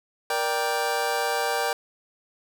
25% pulse chord, G minor, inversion first, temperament just, 470.4 / 588 / 784 Hz, Bb4 / D5 / G5, +16 / +2 / 0 cents, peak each -25 / -26 / -23 dBFS, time 0.3-1.73 s, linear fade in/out 2 ms, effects none

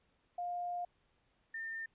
sine tone pair in turn, 706 / 1806.4 Hz, F5 / A6, +19 / +45 cents, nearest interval octave + major third, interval 1626 cents, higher second, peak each -36 / -39 dBFS, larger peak first, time 0.38-0.85 / 1.54-1.86 s, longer first, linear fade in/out 5 ms, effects pink hiss -75 dBFS RMS until 1.94 s + resampled to 8000 Hz

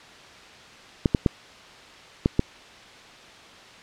clicks, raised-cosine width 3 ms, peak -5 dBFS, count 5, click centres 1.058 / 1.148 / 1.262 / 2.259 / 2.394 s, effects white hiss -46 dBFS RMS until 3.82 s + low-pass 4000 Hz 12 dB/octave

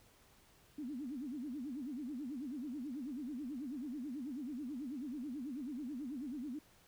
sine tone with vibrato, 269 Hz, C4, 48 cents sharp, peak -40 dBFS, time 0.78-6.59 s, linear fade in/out 5 ms, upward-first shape sine, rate 9.2 Hz, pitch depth 240 cents each way, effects pink hiss -66 dBFS RMS until 6.87 s

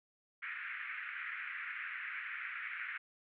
white band-pass noise, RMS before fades -43 dBFS, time 0.42-2.98 s, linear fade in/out 10 ms, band 1400 to 2300 Hz, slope 48 dB/octave, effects none

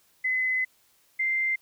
sine tone pair in turn, 2029 / 2088 Hz, B6 / C7, +46 / -4 cents, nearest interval unison, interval 50 cents, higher second, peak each -23 dBFS, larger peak neither, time 0.24-0.65 / 1.19-1.56 s, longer first, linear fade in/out 10 ms, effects white hiss -64 dBFS RMS until 1.61 s

